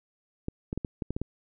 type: clicks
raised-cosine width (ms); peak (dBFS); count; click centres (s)
3; -18; 8; 0.484 / 0.729 / 0.776 / 0.848 / 1.022 / 1.106 / 1.165 / 1.216
effects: none